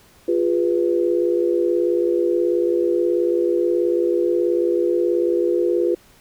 sine chord, F diminished, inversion none, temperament equal with one note detuned, 349.2 / 407.7 / 493.9 Hz, F4 / Ab4 / Cb5, 0 / -32 / 0 cents, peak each -18 / -23 / -22 dBFS, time 0.28-5.95 s, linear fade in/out 5 ms, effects pink hiss -52 dBFS RMS until 6.2 s

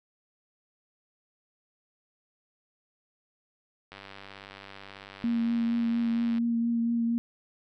click train, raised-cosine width 0.3 ms, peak -28 dBFS, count 243, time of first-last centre 3.92-6.382 s, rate 98.3 Hz
sine tone with vibrato, 233.1 Hz, A#3, in tune, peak -24 dBFS, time 5.24-7.18 s, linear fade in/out 0 ms, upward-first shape triangle, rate 4.3 Hz, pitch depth 19 cents each way
effects none

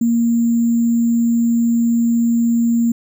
sine tone with sample-and-hold, 233.1 Hz, A#3, in tune, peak -12 dBFS, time 0.01-2.92 s, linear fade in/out 5 ms, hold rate 7350 Hz, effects none

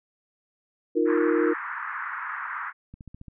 sine chord, Eb suspended second, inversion none, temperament equal, 311.1 / 349.2 / 466.2 Hz, Eb4 / F4 / Bb4, 0 / 0 / 0 cents, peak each -24 dBFS, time 0.95-1.54 s, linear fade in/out 20 ms
white band-pass noise, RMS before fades -33 dBFS, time 1.05-2.73 s, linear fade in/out 50 ms, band 1000 to 1800 Hz, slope 48 dB/octave
click train, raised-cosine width 5 ms, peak -30 dBFS, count 6, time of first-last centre 2.94-3.282 s, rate 14.6 Hz
effects none

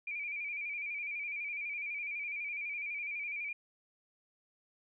sine tone with vibrato, 2349 Hz, D7, in tune, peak -36 dBFS, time 0.07-3.53 s, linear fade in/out 5 ms, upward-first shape square, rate 12 Hz, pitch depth 45 cents each way, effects none

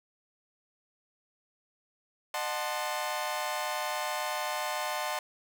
sawtooth chord, D# diminished seventh, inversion none, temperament equal with one note detuned, 609.1 / 740 / 880 / 1046.5 Hz, D#5 / F#5 / A5 / C6, -37 / 0 / 0 / 0 cents, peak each -33 dBFS, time 2.34-5.19 s, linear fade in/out 2 ms, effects 10-bit

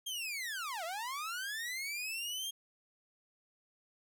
sawtooth linear two-way sweep, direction down then up, 3246 to 631 to 3246 Hz, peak -34 dBFS, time 0.06-2.51 s, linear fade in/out 10 ms, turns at 0.84 s, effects none

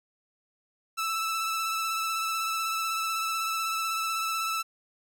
sawtooth tone with vibrato, 1318.5 Hz, E6, in tune, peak -24 dBFS, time 0.97-4.63 s, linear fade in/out 20 ms, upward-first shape sine, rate 16 Hz, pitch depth 20 cents each way, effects none

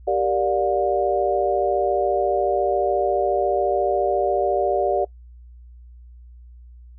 sine chord, G minor seventh, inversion none, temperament equal with one note detuned, 392 / 466.2 / 587.3 / 714.4 Hz, G4 / Bb4 / D5 / F5, 0 / 0 / 0 / +39 cents, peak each -23 / -26 / -22 / -23 dBFS, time 0.07-5.05 s, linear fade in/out 10 ms, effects noise-tail reverb RT60 0.1 s tail -23 dB re dry + added 60 Hz sine -41 dBFS peak until 6.98 s

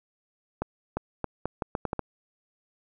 accelerating click train, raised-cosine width 1 ms, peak -14 dBFS, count 9, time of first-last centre 0.62-1.993 s, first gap 350 ms, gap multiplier 0.78, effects none

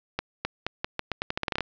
accelerating click train, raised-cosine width 0.3 ms, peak -11 dBFS, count 15, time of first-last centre 0.19-1.607 s, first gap 260 ms, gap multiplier 0.83, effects resampled to 16000 Hz + 8-bit

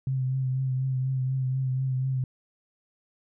sine tone with vibrato, 130.9 Hz, C3, 1 cent sharp, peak -24 dBFS, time 0.07-2.24 s, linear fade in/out 2 ms, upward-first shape triangle, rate 4.1 Hz, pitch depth 35 cents each way, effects none

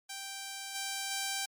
5% pulse tone with level steps, 784 Hz, G5, in tune, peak -28 / -23 / -21 dBFS, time 0.09-1.46 s, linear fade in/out 10 ms, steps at 0.74 / 1.1 s, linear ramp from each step 20 ms, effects MP3 96 kbps

